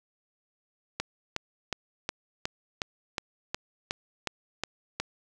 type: click train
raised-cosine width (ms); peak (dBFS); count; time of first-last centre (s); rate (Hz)
0.2; -12; 12; 1-5; 2.75
effects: none